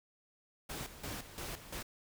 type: noise with tremolo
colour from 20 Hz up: pink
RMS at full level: -42 dBFS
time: 0.69-1.83 s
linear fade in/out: 10 ms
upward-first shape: square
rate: 2.9 Hz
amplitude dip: 70%
effects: none